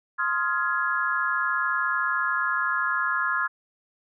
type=chord; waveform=sine; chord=F minor seventh; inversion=second; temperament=just; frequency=1047.7 / 1257.2 / 1396.9 / 1676.3 Hz; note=C6 / Eb6 / F6 / Ab6; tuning=+2 / +18 / 0 / +16 cents; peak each=-29 / -30 / -27 / -27 dBFS; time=0.18-3.48 s; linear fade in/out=20 ms; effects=none